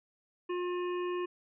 harmonic tone, 356.6 Hz, F4, 36 cents sharp, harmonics 1 / 3 / 5 / 7 / 8, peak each -32 / -40 / -49 / -49 / -52 dBFS, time 0.49-1.26 s, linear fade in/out 10 ms, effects none

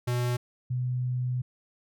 square / sine tone pair in turn, 122.5 / 125.44 Hz, B2 / B2, -14 / +27 cents, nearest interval unison, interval 41 cents, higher second, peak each -26 dBFS, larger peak neither, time 0.07-0.37 / 0.7-1.42 s, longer second, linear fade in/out 10 ms, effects none

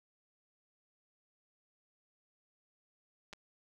clicks, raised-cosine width 0.2 ms, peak -30 dBFS, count 2, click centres 3.329 / 3.334 s, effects none

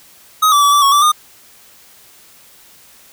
square tone with pitch steps, 1262 / 1160 / 1145 / 1162 / 1108 / 1164 / 1220 Hz, D#6 / D6 / D6 / D6 / C#6 / D6 / D#6, +24 / -22 / -44 / -19 / -1 / -16 / -34 cents, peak -9 dBFS, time 0.42-1.12 s, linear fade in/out 10 ms, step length 100 ms, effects white hiss -45 dBFS RMS until 3.12 s

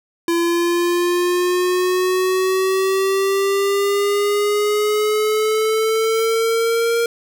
square exponential sweep, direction up, 338.3 to 467.2 Hz, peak -16 dBFS, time 0.28-7.06 s, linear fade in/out 2 ms, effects none

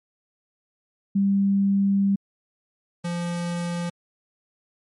sine / square tone pair in turn, 197.7 / 173 Hz, G3 / F3, +15 / -16 cents, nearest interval major second, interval 231 cents, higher first, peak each -17 / -26 dBFS, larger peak first, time 1.15-2.16 / 3.04-3.9 s, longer first, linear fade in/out 10 ms, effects MP3 48 kbps

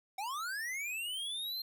square linear sweep, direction up, 744 to 4204 Hz, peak -37 dBFS, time 0.18-1.62 s, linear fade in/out 5 ms, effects none

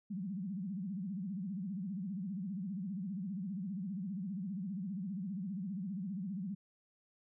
sine tone with vibrato, 190.7 Hz, G3, 47 cents flat, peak -37 dBFS, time 0.1-6.55 s, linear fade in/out 10 ms, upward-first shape sine, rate 15 Hz, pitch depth 190 cents each way, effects none

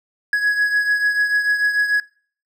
triangle beating tone pair, 1671 / 1677.8 Hz, G#6 / G#6, +10 / +17 cents, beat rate 6.8 Hz, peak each -15 / -21 dBFS, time 0.33-2 s, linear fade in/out 2 ms, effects noise-tail reverb RT60 0.5 s tail -23 dB re dry

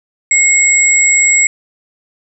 sine tone pair together, 2161 / 7701 Hz, C#7 / B8, -45 / -45 cents, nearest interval octave + minor seventh, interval 2200 cents, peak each -10 dBFS, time 0.31-1.47 s, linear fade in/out 2 ms, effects none

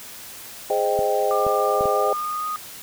sine chord, Ab major seventh, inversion none, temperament equal, 415.3 / 523.3 / 622.3 / 784 Hz, Ab4 / C5 / Eb5 / G5, 0 / 0 / 0 / 0 cents, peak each -24 dBFS, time 0.7-2.13 s, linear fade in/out 2 ms
clicks, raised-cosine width 3 ms, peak -19 dBFS, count 4, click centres 0.991 / 1.466 / 1.809 / 1.856 s
sine tone with pitch glide, 1195 to 1240.7 Hz, D6 to D#6, +30 to -5 cents, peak -24 dBFS, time 1.31-2.56 s, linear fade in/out 0 ms, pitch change +65 cents, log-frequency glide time 1.9-2.45 s
effects white hiss -39 dBFS RMS until 2.82 s

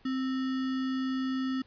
sine tone with sample-and-hold, 261.6 Hz, C4, in tune, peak -28 dBFS, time 0.05-1.62 s, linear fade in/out 5 ms, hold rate 1575 Hz, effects pink hiss -62 dBFS RMS until 1.66 s + resampled to 11025 Hz

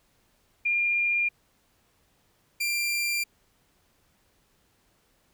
sine / sawtooth tone pair in turn, 2405 / 2376 Hz, D7 / D7, +41 / +20 cents, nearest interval unison, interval 21 cents, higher first, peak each -22 dBFS, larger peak neither, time 0.65-1.29 / 2.6-3.24 s, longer neither, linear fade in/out 10 ms, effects pink hiss -67 dBFS RMS until 5.33 s

